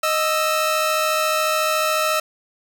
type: tone pair together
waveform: sawtooth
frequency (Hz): 622.3 / 1318.6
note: D#5 / E6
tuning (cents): 0 / 0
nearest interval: octave + minor second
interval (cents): 1300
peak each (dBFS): -17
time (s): 0.03-2.2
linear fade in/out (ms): 5
effects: none